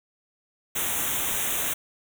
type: band-stop noise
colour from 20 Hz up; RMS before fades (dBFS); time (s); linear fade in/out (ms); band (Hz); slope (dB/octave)
white; -27; 0.75-1.74; 10; 3800 to 5900; 96
effects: none